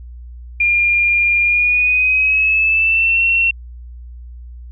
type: tone with pitch glide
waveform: sine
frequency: 2407 to 2717 Hz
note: D7 to F7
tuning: +42 to -48 cents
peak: -11 dBFS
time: 0.6-3.51 s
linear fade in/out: 5 ms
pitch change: +210 cents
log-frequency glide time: 1.43-3.22 s
effects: added 60 Hz sine -31 dBFS peak until 4.71 s